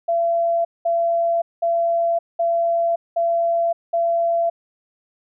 sine tone bursts, 677 Hz, E5, 46 cents sharp, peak -16 dBFS, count 6, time 0.08-4.5 s, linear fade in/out 10 ms, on 570 ms, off 200 ms, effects none

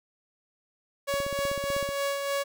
sawtooth tone with tremolo, 560 Hz, C#5, 18 cents sharp, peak -22 dBFS, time 1.07-2.44 s, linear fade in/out 20 ms, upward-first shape sine, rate 3.3 Hz, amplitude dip 40%
click train, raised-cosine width 3 ms, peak -25 dBFS, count 13, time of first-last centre 1.14-1.89 s, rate 16 Hz
effects none

